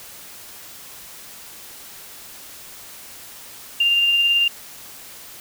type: tone with tremolo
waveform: sine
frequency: 2794 Hz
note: F7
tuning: in tune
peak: -13 dBFS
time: 3.8-4.48 s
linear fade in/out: 5 ms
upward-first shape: triangle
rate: 18 Hz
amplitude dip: 30%
effects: white hiss -40 dBFS RMS until 5.4 s